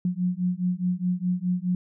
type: beating tone pair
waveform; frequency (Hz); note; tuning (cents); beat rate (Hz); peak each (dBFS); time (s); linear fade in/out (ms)
sine; 177.8 / 182.6; F3 / F#3; +31 / -23; 4.8; -26; 0.05-1.75; 2
effects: none